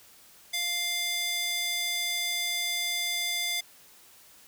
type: tone with high-pass filter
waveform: square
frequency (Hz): 698.5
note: F5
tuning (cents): 0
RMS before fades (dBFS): -30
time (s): 0.53-3.61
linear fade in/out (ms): 10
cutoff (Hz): 2800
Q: 1.4
effects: white hiss -55 dBFS RMS until 4.47 s